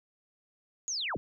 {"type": "linear sweep", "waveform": "sine", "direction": "down", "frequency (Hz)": [6840, 32.7], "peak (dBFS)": -31, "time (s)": [0.88, 1.17], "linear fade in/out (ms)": 0, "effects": []}